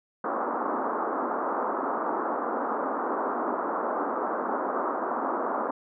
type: band-pass noise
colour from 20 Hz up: white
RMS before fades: -29 dBFS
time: 0.24-5.71 s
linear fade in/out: 5 ms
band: 230 to 1300 Hz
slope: 48 dB/octave
effects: none